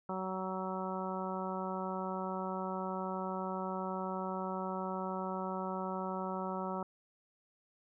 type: harmonic tone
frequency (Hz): 187.8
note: F#3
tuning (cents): +26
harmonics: 1 / 2 / 3 / 4 / 5 / 6 / 7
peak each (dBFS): -40 / -43 / -43 / -44 / -42 / -47 / -44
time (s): 0.09-6.83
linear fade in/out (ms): 2
effects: none